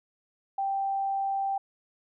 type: tone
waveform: sine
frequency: 784 Hz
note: G5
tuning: in tune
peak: -26 dBFS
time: 0.58-1.58 s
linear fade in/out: 5 ms
effects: none